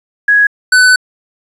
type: tone pair in turn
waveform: sine / square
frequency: 1666 / 1502.4 Hz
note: G#6 / F#6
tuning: +5 / +26 cents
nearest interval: major second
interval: 179 cents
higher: first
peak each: -5 dBFS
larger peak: neither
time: 0.28-0.47 / 0.72-0.96 s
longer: second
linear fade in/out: 5 ms
effects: resampled to 24000 Hz + 7-bit